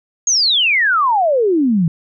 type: exponential sweep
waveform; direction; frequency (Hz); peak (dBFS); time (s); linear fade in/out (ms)
sine; down; 6710 to 156; -11; 0.27-1.88; 2
effects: none